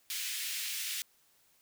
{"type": "high-pass noise", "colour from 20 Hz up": "pink", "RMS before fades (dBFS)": -37, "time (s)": [0.1, 1.02], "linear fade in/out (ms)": 0, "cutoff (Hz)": 2200, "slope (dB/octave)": 24, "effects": ["white hiss -68 dBFS RMS until 1.61 s"]}